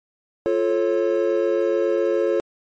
triangle chord, F augmented, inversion none, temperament just, 349.2 / 436.5 / 545.7 Hz, F4 / A4 / C#5, 0 / -14 / -27 cents, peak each -20 dBFS, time 0.46-2.4 s, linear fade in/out 0 ms, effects MP3 32 kbps

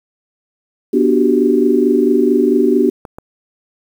sine chord, G major seventh, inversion first, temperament just, 245 / 294 / 367.5 / 392 Hz, B3 / D4 / F#4 / G4, -14 / +2 / -12 / 0 cents, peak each -15 dBFS, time 0.93-2.9 s, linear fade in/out 10 ms
clicks, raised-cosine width 1 ms, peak -17 dBFS, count 2, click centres 3.052 / 3.185 s
effects 7-bit

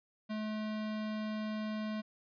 square tone, 215 Hz, A3, 40 cents flat, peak -36 dBFS, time 0.29-2.02 s, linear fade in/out 20 ms, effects resampled to 11025 Hz

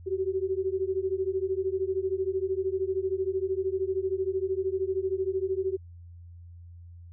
sine beating tone pair, 373.8 / 386.8 Hz, F#4 / G4, +18 / -23 cents, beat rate 13 Hz, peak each -29 dBFS, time 0.06-5.77 s, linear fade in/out 20 ms, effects added 86 Hz sine -44 dBFS peak until 7.12 s

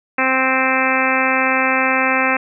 harmonic tone, 261.6 Hz, C4, in tune, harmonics 1 / 2 / 3 / 4 / 5 / 6 / 7 / 8 / 9 / 10, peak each -23 / -23 / -23 / -23 / -23 / -23 / -23 / -23 / -23 / -23 dBFS, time 0.18-2.37 s, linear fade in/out 5 ms, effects none

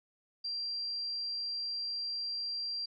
sine tone, 4734 Hz, D8, 13 cents sharp, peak -34 dBFS, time 0.44-2.86 s, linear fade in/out 10 ms, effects none

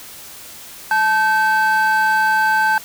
triangle tone pair together, 870 / 1548.7 Hz, A5 / G6, -20 / -21 cents, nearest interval minor seventh, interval 999 cents, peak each -13 dBFS, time 0.91-2.78 s, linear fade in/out 2 ms, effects tanh soft clip ceiling -7 dBFS + white hiss -37 dBFS RMS until 2.84 s

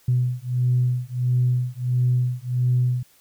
sine beating tone pair, 123.8 / 125.3 Hz, B2 / B2, +5 / +25 cents, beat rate 1.5 Hz, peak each -21 dBFS, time 0.08-3.03 s, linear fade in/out 5 ms, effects tanh soft clip ceiling -11 dBFS + white hiss -57 dBFS RMS until 3.2 s

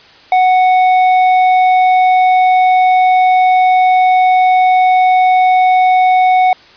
triangle tone with hard clipping, 740 Hz, F#5, in tune, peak -8 dBFS, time 0.32-6.53 s, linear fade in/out 2 ms, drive 10 dB, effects white hiss -41 dBFS RMS until 6.76 s + resampled to 11025 Hz

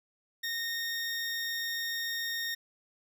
20% pulse tone, 1847 Hz, A#6, 16 cents flat, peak -27 dBFS, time 0.43-2.55 s, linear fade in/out 10 ms, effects none

